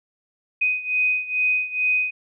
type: beating tone pair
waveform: sine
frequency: 2500 / 2502.3 Hz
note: D#7 / D#7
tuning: +8 / +9 cents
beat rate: 2.3 Hz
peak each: -21 / -24 dBFS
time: 0.61-2.11 s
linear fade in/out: 10 ms
effects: none